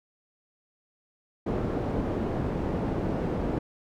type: low-pass noise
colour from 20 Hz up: white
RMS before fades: -29 dBFS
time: 1.46-3.59 s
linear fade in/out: 10 ms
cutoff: 400 Hz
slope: 12 dB/octave
effects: none